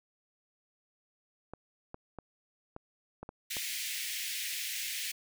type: clicks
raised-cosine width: 1 ms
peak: -28 dBFS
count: 7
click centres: 1.536 / 1.944 / 2.187 / 2.764 / 3.23 / 3.291 / 3.568 s
type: high-pass noise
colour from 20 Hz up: pink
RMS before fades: -37 dBFS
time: 3.5-5.12 s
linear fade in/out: 10 ms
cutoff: 1900 Hz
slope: 48 dB/octave
effects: none